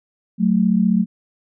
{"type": "tone pair together", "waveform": "sine", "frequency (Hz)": [186.01, 221.2], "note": ["F#3", "A3"], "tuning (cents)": [9, 9], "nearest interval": "minor third", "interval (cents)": 300, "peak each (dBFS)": -16, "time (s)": [0.38, 1.06], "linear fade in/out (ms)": 50, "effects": []}